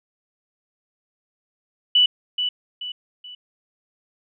sine tone with echo, 2966 Hz, F#7, 4 cents sharp, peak -12 dBFS, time 1.95-2.06 s, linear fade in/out 5 ms, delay 430 ms, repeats 3, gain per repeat -8 dB, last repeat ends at 3.35 s, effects none

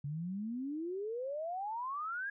sine exponential sweep, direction up, 138.59 to 1672 Hz, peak -36 dBFS, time 0.04-2.3 s, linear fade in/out 5 ms, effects none

